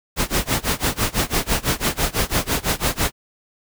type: noise with tremolo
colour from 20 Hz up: pink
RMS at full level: -18 dBFS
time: 0.16-3.12 s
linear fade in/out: 50 ms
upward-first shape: sine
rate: 6 Hz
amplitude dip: 95%
effects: none